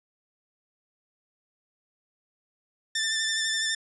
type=tone with vibrato; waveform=15% pulse; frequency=1778 Hz; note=A6; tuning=18 cents sharp; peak=-19 dBFS; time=2.95-3.75 s; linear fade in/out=5 ms; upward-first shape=sine; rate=12 Hz; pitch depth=24 cents each way; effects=resampled to 24000 Hz